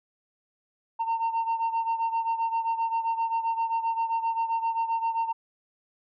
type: beating tone pair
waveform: sine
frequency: 910 / 917.6 Hz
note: A#5 / A#5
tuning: -42 / -28 cents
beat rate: 7.6 Hz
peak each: -24 / -28 dBFS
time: 0.99-5.33 s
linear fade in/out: 20 ms
effects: tanh soft clip ceiling -22 dBFS